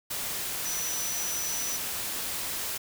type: tone in noise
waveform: sine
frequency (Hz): 5920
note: F#8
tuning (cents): 0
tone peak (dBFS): -32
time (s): 0.65-1.77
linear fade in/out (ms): 10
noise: white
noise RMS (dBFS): -33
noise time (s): 0.1-2.78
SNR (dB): -2
effects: none